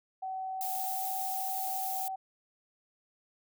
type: tone with pitch glide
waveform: sine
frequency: 758 to 763.7 Hz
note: F#5 to G5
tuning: +42 to -45 cents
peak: -34 dBFS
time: 0.22-2.16 s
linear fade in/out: 10 ms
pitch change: +13 cents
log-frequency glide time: 0.71-1.08 s
type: noise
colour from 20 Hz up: violet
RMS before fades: -37 dBFS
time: 0.61-2.08 s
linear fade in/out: 0 ms
effects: none